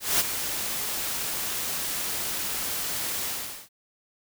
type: noise with ADSR envelope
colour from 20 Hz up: white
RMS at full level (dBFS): -21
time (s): 0-3.69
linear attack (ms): 200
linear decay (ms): 22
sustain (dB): -9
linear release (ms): 420
effects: none